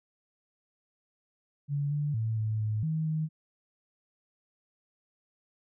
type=tone with pitch steps; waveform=sine; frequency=143.2 / 146.9 / 111.5 / 108.9 / 107.6 / 158.2 / 156.6 Hz; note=D3 / D3 / A2 / A2 / A2 / D#3 / D#3; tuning=-43 / +1 / +23 / -17 / -38 / +29 / +11 cents; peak=-27 dBFS; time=1.68-3.29 s; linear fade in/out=50 ms; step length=230 ms; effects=none